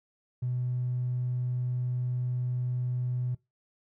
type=tone; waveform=triangle; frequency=124.5 Hz; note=B2; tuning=14 cents sharp; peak=-24 dBFS; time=0.42-3.35 s; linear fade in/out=10 ms; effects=noise-tail reverb RT60 0.2 s tail -23 dB re dry + tanh soft clip ceiling -25 dBFS